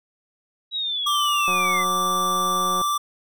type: linear sweep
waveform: sine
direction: down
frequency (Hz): 3893 to 1978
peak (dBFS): -23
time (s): 0.71-1.85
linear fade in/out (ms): 50
type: tone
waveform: square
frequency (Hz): 1172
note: D6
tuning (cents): -4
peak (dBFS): -21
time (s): 1.06-2.98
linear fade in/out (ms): 10
type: click train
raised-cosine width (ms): 1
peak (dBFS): -18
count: 244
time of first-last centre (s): 1.48-2.815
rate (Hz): 182
effects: none